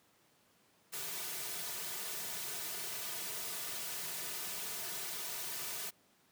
white noise with comb filter, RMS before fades -41 dBFS, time 0.92-5.91 s, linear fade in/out 20 ms, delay 3.7 ms, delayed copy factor -0.85, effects pink hiss -69 dBFS RMS until 6.31 s + high-pass 150 Hz 12 dB/octave

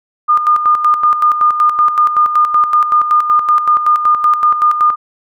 sine tone with tremolo, 1215 Hz, D#6, 42 cents flat, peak -6 dBFS, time 0.28-4.96 s, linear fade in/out 20 ms, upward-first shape square, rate 5.3 Hz, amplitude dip 60%, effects none

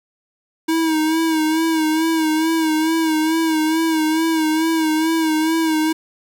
square tone with vibrato, 318.9 Hz, D#4, 43 cents sharp, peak -16 dBFS, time 0.68-5.93 s, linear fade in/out 10 ms, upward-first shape sine, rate 2.3 Hz, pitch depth 46 cents each way, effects 8-bit

